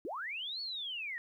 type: linear two-way sweep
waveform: sine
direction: up then down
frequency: 271.6 to 4467 to 1825 Hz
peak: -37 dBFS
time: 0.05-1.18 s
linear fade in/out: 0 ms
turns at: 0.61 s
effects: 12-bit